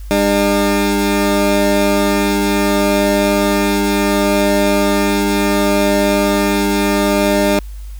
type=tone pair together; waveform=20% pulse; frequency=201.3 / 301.6 Hz; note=G3 / D4; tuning=+46 / +46 cents; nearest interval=perfect fifth; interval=700 cents; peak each=-10 dBFS; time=0.11-7.59 s; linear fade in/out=0 ms; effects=added 50 Hz sine -26 dBFS peak until 7.99 s + white hiss -47 dBFS RMS until 7.99 s